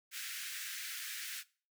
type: high-pass noise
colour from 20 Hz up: pink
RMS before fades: -43 dBFS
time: 0.11-1.44 s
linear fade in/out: 50 ms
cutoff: 1500 Hz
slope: 48 dB/octave
effects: noise-tail reverb RT60 0.4 s tail -21 dB re dry